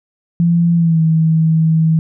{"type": "tone with pitch glide", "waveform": "sine", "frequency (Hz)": [170.2, 160.65], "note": ["F3", "E3"], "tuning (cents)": [-44, -44], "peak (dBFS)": -9, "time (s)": [0.4, 1.99], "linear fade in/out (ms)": 0, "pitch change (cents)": -100, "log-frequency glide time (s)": [0.75, 1.01], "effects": []}